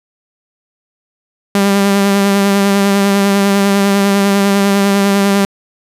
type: tone with vibrato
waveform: sawtooth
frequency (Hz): 198.9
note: G3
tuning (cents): +25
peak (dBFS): -5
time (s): 1.55-5.45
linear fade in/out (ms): 2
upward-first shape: sine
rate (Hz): 10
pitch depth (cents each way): 22
effects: resampled to 32000 Hz